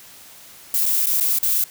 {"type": "noise with dropouts", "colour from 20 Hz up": "violet", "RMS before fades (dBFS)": -19, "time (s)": [0.74, 1.64], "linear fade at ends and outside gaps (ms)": 2, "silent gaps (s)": [[0.857, 0.861], [1.059, 1.068], [1.201, 1.207], [1.387, 1.429]], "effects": ["white hiss -44 dBFS RMS until 1.7 s"]}